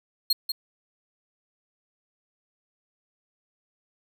45% pulse tone with echo, 4270 Hz, C8, 34 cents sharp, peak -18 dBFS, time 0.3-0.33 s, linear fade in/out 5 ms, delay 190 ms, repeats 1, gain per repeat -7 dB, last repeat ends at 0.52 s, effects none

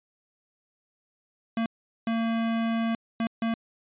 square tone bursts at uneven times, 227.8 Hz, A#3, 40 cents flat, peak -25 dBFS, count 4, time 1.57-1.66 / 2.07-2.95 / 3.2-3.27 / 3.42-3.54 s, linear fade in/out 2 ms, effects resampled to 8000 Hz

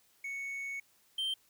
triangle tone pair in turn, 2217 / 3135 Hz, C#7 / G7, 0 / -1 cents, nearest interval tritone, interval 599 cents, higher second, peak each -35 / -30 dBFS, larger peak second, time 0.24-0.8 / 1.18-1.34 s, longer first, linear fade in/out 5 ms, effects white hiss -68 dBFS RMS until 1.49 s

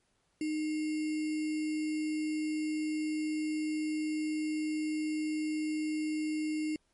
sine tone with sample-and-hold, 308 Hz, D#4, 17 cents flat, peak -30 dBFS, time 0.41-6.76 s, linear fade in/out 2 ms, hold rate 2450 Hz, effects pink hiss -74 dBFS RMS until 6.93 s + MP3 48 kbps

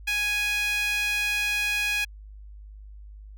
sawtooth tone with high-pass filter, 830.6 Hz, G#5, in tune, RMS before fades -26 dBFS, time 0.07-2.05 s, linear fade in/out 10 ms, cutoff 2200 Hz, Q 6.3, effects added 51 Hz sine -41 dBFS peak until 3.37 s

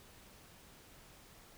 silence, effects pink hiss -59 dBFS RMS until 1.57 s

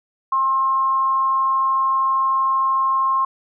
sine tone with amplitude modulation, 1065 Hz, C6, 30 cents sharp, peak -14 dBFS, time 0.32-3.25 s, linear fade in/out 5 ms, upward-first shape sine, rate 253 Hz, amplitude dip 30%, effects none

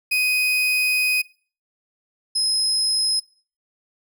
35% pulse tone pair in turn, 2500 / 5117 Hz, D#7 / D#8, +8 / +48 cents, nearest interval octave, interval 1240 cents, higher second, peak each -16 dBFS, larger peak neither, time 0.11-1.22 / 2.35-3.2 s, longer first, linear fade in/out 10 ms, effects noise-tail reverb RT60 0.4 s tail -20 dB re dry

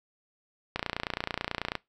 click train, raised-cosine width 0.3 ms, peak -13 dBFS, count 30, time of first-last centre 0.76-1.753 s, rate 29.2 Hz, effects noise-tail reverb RT60 0.2 s tail -22 dB re dry

